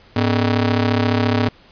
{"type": "ring-modulated tone", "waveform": "sawtooth", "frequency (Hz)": 174.61, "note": "F3", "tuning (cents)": 0, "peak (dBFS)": -8, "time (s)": [0.16, 1.49], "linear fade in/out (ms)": 5, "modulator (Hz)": 70.1, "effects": ["pink hiss -49 dBFS RMS until 1.71 s", "resampled to 11025 Hz"]}